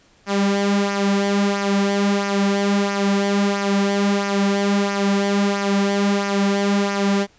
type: tone with flanger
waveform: sawtooth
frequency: 200 Hz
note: G3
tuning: 35 cents sharp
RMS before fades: -19 dBFS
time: 0.26-7.27 s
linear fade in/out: 50 ms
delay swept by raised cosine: 0.25 to 4.25 ms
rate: 1.5 Hz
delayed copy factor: -0.55
effects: pink hiss -55 dBFS RMS until 7.38 s + resampled to 16000 Hz